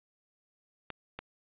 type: clicks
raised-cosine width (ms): 0.3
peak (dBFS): -22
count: 2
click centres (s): 0.903 / 1.19
effects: resampled to 8000 Hz + 10-bit